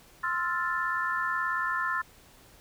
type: chord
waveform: sine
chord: F major seventh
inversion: second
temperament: equal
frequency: 1046.5 / 1318.5 / 1396.9 / 1760 Hz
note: C6 / E6 / F6 / A6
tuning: 0 / 0 / 0 / 0 cents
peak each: -32 / -34 / -33 / -31 dBFS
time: 0.23-2.02 s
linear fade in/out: 10 ms
effects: pink hiss -56 dBFS RMS until 2.6 s